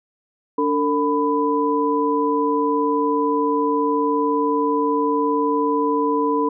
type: tone cluster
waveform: sine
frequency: 291 / 451.8 / 997 Hz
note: D4 / A4 / B5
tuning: -16 / +46 / +16 cents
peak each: -21 dBFS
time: 0.58-6.49 s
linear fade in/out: 5 ms
effects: none